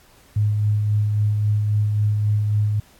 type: tone with tremolo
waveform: sine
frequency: 105.1 Hz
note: G#2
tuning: 21 cents sharp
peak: -15 dBFS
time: 0.36-2.8 s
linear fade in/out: 5 ms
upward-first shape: sine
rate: 3.7 Hz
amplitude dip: 30%
effects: pink hiss -53 dBFS RMS until 2.99 s + AAC 64 kbps